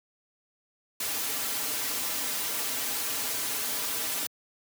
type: noise with comb filter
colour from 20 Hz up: white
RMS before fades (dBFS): -31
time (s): 1-4.27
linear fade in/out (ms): 5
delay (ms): 5.5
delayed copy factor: -0.85
effects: high-pass 150 Hz 12 dB/octave